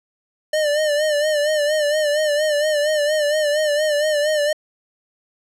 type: tone with vibrato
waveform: square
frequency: 601 Hz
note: D5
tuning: 40 cents sharp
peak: -17 dBFS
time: 0.53-4.53 s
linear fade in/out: 5 ms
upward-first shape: sine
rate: 4.3 Hz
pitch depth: 62 cents each way
effects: low-pass 10000 Hz 12 dB/octave